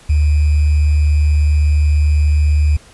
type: tone with sample-and-hold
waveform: sine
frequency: 74.7 Hz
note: D2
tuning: 30 cents sharp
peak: -9 dBFS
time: 0.09-2.77 s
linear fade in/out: 10 ms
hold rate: 2450 Hz
effects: pink hiss -44 dBFS RMS until 2.93 s + resampled to 24000 Hz